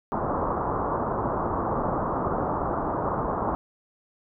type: low-pass noise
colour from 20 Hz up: white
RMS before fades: -27 dBFS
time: 0.12-3.55 s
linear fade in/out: 0 ms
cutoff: 1200 Hz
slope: 48 dB/octave
effects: none